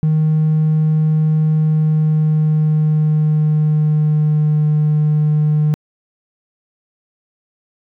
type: tone with pitch glide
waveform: triangle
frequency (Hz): 155.56 to 151.57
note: D#3 to D#3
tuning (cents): 0 to -45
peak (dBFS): -8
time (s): 0.03-5.74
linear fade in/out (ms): 0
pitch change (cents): -45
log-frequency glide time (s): 1.57-4.67
effects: tanh soft clip ceiling -7 dBFS